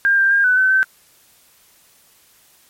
sine tone with pitch steps, 1602 / 1583 / 1610 / 1498 / 1525 / 1541 Hz, G6 / G6 / G6 / F#6 / G6 / G6, +37 / +17 / +46 / +21 / -48 / -30 cents, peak -11 dBFS, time 0.05-0.83 s, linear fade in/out 0 ms, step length 130 ms, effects white hiss -53 dBFS RMS until 2.69 s + MP3 64 kbps

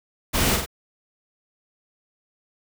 pink noise with echo, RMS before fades -22 dBFS, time 0.33-0.57 s, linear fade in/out 20 ms, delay 46 ms, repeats 2, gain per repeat -4 dB, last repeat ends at 0.662 s, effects none

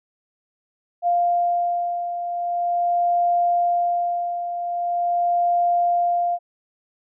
sine beating tone pair, 698.5 / 698.93 Hz, F5 / F5, 0 / +1 cents, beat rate 0.43 Hz, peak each -19 / -26 dBFS, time 1.02-6.39 s, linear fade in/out 50 ms, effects none

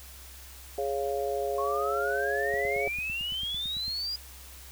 harmonic tone, 138.59 Hz, C#3, in tune, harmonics 3 / 4 / 5, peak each -31 / -32 / -33 dBFS, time 0.78-2.88 s, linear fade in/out 2 ms
sine exponential sweep, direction up, 1080 to 4926 Hz, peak -30 dBFS, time 1.58-4.16 s, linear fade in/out 5 ms
click train, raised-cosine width 5 ms, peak -33 dBFS, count 13, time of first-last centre 2.54-3.881 s, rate 8.95 Hz
effects added 65 Hz sine -48 dBFS peak until 4.71 s + white hiss -49 dBFS RMS until 4.71 s

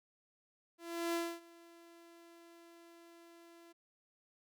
sawtooth tone with ADSR envelope, 338.2 Hz, E4, 44 cents sharp, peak -29 dBFS, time 0.78-3.73 s, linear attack 360 ms, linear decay 260 ms, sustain -24 dB, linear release 15 ms, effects none

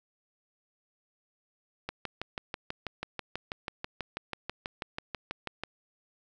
click train, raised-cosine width 0.3 ms, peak -18 dBFS, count 24, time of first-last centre 1.89-5.636 s, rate 6.14 Hz, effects none

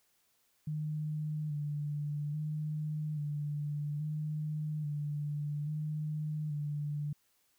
sine tone with vibrato, 149.9 Hz, D3, 36 cents sharp, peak -33 dBFS, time 0.67-7.13 s, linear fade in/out 5 ms, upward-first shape square, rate 0.6 Hz, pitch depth 31 cents each way, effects white hiss -73 dBFS RMS until 7.58 s

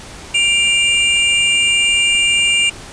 square tone pair together, 2363 / 2805 Hz, D7 / F7, +10 / +7 cents, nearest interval minor third, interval 297 cents, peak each -16 / -14 dBFS, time 0.34-2.7 s, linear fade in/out 10 ms, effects pink hiss -34 dBFS RMS until 2.92 s + resampled to 22050 Hz

